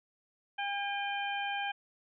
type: harmonic tone with a mistuned harmonic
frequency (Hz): 805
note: G5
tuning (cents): +46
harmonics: 1 / 2 / 3 / 4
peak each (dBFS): -35 / -38 / -40 / -41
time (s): 0.58-1.72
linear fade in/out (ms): 10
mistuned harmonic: 4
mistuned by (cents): -64
effects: none